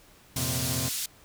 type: chord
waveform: 30% pulse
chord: F suspended fourth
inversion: none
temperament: equal with one note detuned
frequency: 86.55 / 116.54 / 130.81 Hz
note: F2 / Bb2 / C3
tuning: -15 / 0 / 0 cents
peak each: -34 / -33 / -29 dBFS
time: 0.36-0.89 s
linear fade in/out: 5 ms
type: band-pass noise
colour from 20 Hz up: pink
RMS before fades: -32 dBFS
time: 0.36-1.06 s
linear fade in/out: 5 ms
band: 4400 to 15000 Hz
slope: 12 dB/octave
effects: pink hiss -56 dBFS RMS until 1.24 s